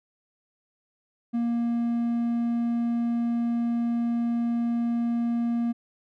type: tone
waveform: triangle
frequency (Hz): 235.1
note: A#3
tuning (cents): +15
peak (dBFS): -21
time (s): 1.33-5.73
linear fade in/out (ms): 20
effects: none